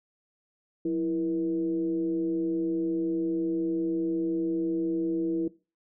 sine tone with frequency modulation, 329.6 Hz, E4, in tune, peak -25 dBFS, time 0.85-5.48 s, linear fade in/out 5 ms, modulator 148 Hz, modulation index 0.52, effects noise-tail reverb RT60 0.3 s tail -19 dB re dry

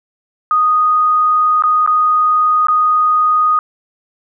sine tone with dropouts, 1241 Hz, D#6, 5 cents flat, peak -9 dBFS, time 0.51-3.59 s, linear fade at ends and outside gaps 1 ms, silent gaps 1.623-1.637 / 1.863-1.875 / 2.67-2.684 s, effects none

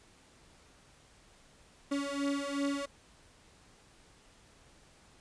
35% pulse beating tone pair, 280 / 282.7 Hz, C#4 / C#4, +18 / +34 cents, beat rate 2.7 Hz, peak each -33 / -33 dBFS, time 1.91-2.86 s, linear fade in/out 10 ms, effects pink hiss -61 dBFS RMS until 5.2 s + resampled to 22050 Hz

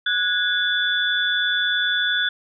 sine tone cluster, 1468 / 1657 / 3460 Hz, F#6 / G#6 / A7, -14 / -4 / -30 cents, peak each -22 / -25 / -22 dBFS, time 0.06-2.29 s, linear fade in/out 5 ms, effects none

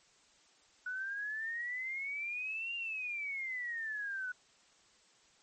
sine exponential two-way sweep, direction up then down, 1471 to 2801 to 1471 Hz, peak -36 dBFS, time 0.86-4.32 s, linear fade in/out 5 ms, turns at 2.75 s, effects white hiss -66 dBFS RMS until 5.42 s + MP3 32 kbps

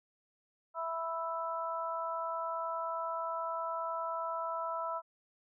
harmonic tone, 329.6 Hz, E4, in tune, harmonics 2 / 3 / 4, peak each -39 / -38 / -38 dBFS, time 0.74-5.02 s, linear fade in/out 50 ms, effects none

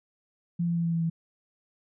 sine tone with pitch steps, 171.6 / 170.22 / 168.85 / 167.49 / 166.14 / 164.8 Hz, F3 / F3 / E3 / E3 / E3 / E3, -30 / -44 / +42 / +28 / +14 / 0 cents, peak -24 dBFS, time 0.59-1.1 s, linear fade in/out 10 ms, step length 85 ms, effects none

